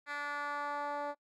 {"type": "tone with band-pass filter sweep", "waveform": "10% pulse", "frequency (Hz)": 290, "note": "D4", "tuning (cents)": -22, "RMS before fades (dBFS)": -38, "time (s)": [0.06, 1.15], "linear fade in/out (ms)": 50, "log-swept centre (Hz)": [1900, 650], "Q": 1.6, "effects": ["noise-tail reverb RT60 0.1 s tail -23 dB re dry"]}